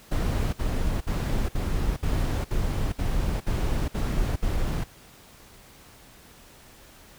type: noise bursts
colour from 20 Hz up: brown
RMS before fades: -25 dBFS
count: 10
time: 0.11-4.841 s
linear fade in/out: 10 ms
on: 420 ms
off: 59 ms
effects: pink hiss -51 dBFS RMS until 7.18 s